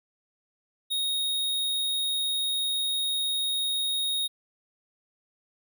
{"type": "tone", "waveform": "square", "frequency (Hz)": 3739, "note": "A#7", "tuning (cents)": 4, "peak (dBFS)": -26, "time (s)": [0.9, 4.28], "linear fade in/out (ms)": 20, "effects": []}